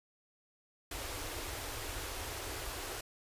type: band-stop noise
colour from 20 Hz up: pink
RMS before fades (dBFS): -41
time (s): 0.91-3.01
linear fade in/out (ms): 5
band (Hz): 120 to 280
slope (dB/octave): 48
effects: resampled to 32000 Hz